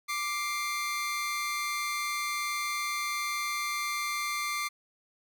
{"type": "tone pair together", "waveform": "sawtooth", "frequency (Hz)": [1178.6, 2100], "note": ["D6", "C7"], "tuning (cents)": [6, 6], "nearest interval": "minor seventh", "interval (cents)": 1000, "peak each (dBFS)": [-29, -30], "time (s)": [0.08, 4.69], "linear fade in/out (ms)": 20, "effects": []}